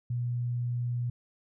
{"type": "tone", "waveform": "sine", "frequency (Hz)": 121.3, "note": "B2", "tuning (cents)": -31, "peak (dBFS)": -28, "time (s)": [0.1, 1.1], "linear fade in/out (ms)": 5, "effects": []}